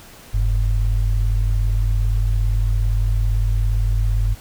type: tone pair together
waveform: sine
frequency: 46.25 / 103.83 Hz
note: F#1 / G#2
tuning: 0 / 0 cents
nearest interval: octave + major second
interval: 1400 cents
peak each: -16 / -21 dBFS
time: 0.33-4.35 s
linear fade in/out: 20 ms
effects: pink hiss -43 dBFS RMS until 4.4 s